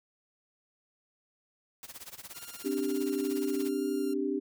white noise with tremolo, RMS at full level -43 dBFS, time 1.83-3.69 s, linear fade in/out 0 ms, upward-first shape sine, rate 17 Hz, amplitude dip 90%
5% pulse tone with vibrato, 1396.9 Hz, F6, in tune, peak -36 dBFS, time 2.34-4.14 s, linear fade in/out 10 ms, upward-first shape triangle, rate 2.1 Hz, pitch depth 11 cents each way
sine chord, C suspended second, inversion none, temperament equal, 261.6 / 293.7 / 392 Hz, C4 / D4 / G4, 0 / 0 / 0 cents, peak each -34 / -32 / -32 dBFS, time 2.64-4.4 s, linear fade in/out 20 ms
effects none

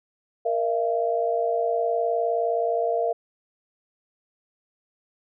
sine chord, Bb suspended fourth, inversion none, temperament equal with one note detuned, 466.2 / 622.3 / 681.7 Hz, Bb4 / Eb5 / F5, 0 / 0 / -42 cents, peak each -25 / -29 / -24 dBFS, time 0.45-3.13 s, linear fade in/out 10 ms, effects none

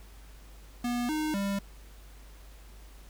square tone with pitch steps, 242.1 / 308.1 / 198.7 Hz, B3 / D#4 / G3, -34 / -17 / +24 cents, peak -29 dBFS, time 0.84-1.59 s, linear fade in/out 5 ms, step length 250 ms, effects added 50 Hz sine -48 dBFS peak until 3.09 s + pink hiss -57 dBFS RMS until 3.09 s

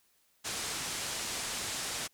white low-pass noise, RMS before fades -37 dBFS, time 0.44-2.08 s, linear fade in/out 20 ms, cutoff 9100 Hz, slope 24 dB/octave, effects white hiss -70 dBFS RMS until 2.13 s

